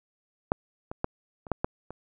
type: clicks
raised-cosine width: 1 ms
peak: -8 / -21 / -12 / -28 / -10 / -11 / -25 dBFS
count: 7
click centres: 0.519 / 0.915 / 1.044 / 1.468 / 1.517 / 1.645 / 1.906 s
effects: none